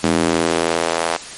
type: tone with high-pass filter sweep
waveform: square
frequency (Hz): 41.53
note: E1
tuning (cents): +14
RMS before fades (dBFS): -18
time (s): 0.03-1.17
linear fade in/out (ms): 10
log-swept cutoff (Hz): 230 to 690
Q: 1.4
effects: white hiss -33 dBFS RMS until 1.37 s + MP3 48 kbps